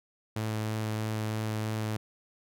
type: tone with vibrato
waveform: sawtooth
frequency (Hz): 108.9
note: A2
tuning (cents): -17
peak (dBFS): -26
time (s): 0.36-1.97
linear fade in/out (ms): 5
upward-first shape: sine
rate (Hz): 3.1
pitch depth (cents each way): 9
effects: none